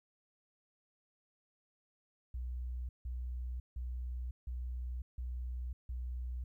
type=tone bursts; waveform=sine; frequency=61.7 Hz; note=B1; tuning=1 cent flat; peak=-37 dBFS; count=6; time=2.34-6.44 s; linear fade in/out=5 ms; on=550 ms; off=160 ms; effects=13-bit